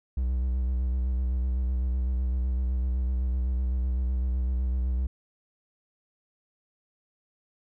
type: tone with vibrato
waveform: triangle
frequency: 63 Hz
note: B1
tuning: 35 cents sharp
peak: -22 dBFS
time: 0.17-5.07 s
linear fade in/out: 5 ms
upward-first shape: square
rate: 7.9 Hz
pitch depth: 38 cents each way
effects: none